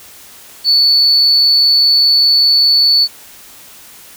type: tone with amplitude modulation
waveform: sine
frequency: 4460 Hz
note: C#8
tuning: 10 cents sharp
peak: -4 dBFS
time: 0.64-3.08 s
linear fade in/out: 50 ms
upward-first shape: sine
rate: 145 Hz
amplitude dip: 40%
effects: tanh soft clip ceiling -2 dBFS + white hiss -38 dBFS RMS until 4.16 s